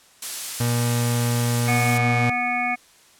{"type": "noise", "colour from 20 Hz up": "blue", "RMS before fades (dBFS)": -26, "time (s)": [0.22, 1.98], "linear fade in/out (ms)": 5}
{"type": "tone", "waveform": "35% pulse", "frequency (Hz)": 119.4, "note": "A#2", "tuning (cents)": 42, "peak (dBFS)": -18, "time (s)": [0.6, 2.3], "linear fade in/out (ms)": 5}
{"type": "harmonic tone", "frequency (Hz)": 244.6, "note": "B3", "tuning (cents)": -16, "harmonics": [1, 3, 5, 7, 9, 10], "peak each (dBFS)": [-31, -25, -32, -35, -24, -32], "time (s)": [1.67, 2.76], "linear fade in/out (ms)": 20}
{"effects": ["white hiss -53 dBFS RMS until 3.19 s", "low-pass 10000 Hz 12 dB/octave"]}